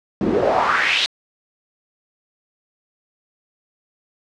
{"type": "noise with band-pass filter sweep", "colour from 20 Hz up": "pink", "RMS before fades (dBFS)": -18, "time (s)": [0.21, 1.06], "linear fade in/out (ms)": 0, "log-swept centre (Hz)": [250, 3900], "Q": 3.8, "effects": ["low-pass 6000 Hz 12 dB/octave"]}